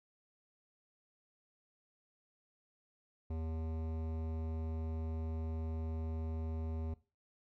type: tone with hard clipping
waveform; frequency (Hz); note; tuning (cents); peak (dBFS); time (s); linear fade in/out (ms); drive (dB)
sine; 80.3; E2; -45; -39; 3.3-6.94; 5; 16
effects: noise-tail reverb RT60 0.3 s tail -18 dB re dry